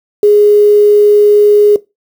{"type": "tone with quantisation", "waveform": "sine", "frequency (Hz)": 415.3, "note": "G#4", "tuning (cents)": 0, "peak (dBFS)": -3, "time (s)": [0.23, 1.76], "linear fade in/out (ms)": 2, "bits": 5, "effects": ["noise-tail reverb RT60 0.2 s tail -18 dB re dry"]}